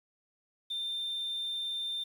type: tone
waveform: sine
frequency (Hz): 3589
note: A7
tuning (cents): +34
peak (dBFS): -31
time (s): 0.7-2.04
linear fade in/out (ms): 10
effects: tanh soft clip ceiling -30 dBFS + 10-bit